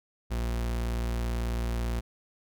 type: tone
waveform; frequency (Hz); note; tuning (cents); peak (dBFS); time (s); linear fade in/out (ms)
40% pulse; 58.27; A#1; 0; -27; 0.3-2.01; 20
effects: none